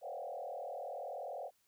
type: tone with frequency modulation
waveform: sine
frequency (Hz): 636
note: D#5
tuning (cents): +38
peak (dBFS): -40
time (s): 0.01-1.51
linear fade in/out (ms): 50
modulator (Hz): 40.4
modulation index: 3.2
effects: white hiss -75 dBFS RMS until 1.67 s